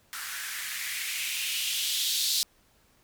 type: noise with band-pass filter sweep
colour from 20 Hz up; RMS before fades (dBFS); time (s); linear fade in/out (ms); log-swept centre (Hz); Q
violet; -31; 0.13-2.43; 0; 1400 to 4200; 3
effects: pink hiss -64 dBFS RMS until 3.03 s